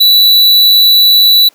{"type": "tone", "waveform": "square", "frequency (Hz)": 3951, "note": "B7", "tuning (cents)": 0, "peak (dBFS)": -4, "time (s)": [0, 1.49], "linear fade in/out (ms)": 10, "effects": ["pink hiss -48 dBFS RMS until 1.54 s", "high-pass 400 Hz 12 dB/octave"]}